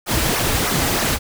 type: noise with flanger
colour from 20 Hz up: pink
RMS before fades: -19 dBFS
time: 0.06-1.19 s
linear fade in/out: 50 ms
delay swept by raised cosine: 0.25 to 5.65 ms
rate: 3.2 Hz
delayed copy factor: -0.65
effects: none